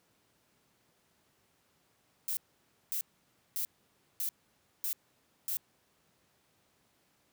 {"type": "noise bursts", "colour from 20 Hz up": "violet", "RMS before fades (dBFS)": -34, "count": 6, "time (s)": [2.28, 5.57], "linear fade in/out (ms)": 0, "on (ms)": 90, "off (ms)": 550, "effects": ["pink hiss -71 dBFS RMS until 7.32 s", "high-pass 100 Hz 12 dB/octave"]}